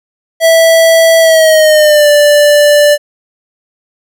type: tone with pitch glide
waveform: square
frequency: 656 to 587.8 Hz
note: E5 to D5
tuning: -9 to +1 cents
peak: -4 dBFS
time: 0.4-2.98 s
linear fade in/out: 50 ms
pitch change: -190 cents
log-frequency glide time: 1.2-2.09 s
effects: none